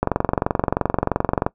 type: click train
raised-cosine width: 1 ms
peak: -3 dBFS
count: 34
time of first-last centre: 0.03-1.465 s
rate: 23 Hz
effects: noise-tail reverb RT60 0.1 s tail -20 dB re dry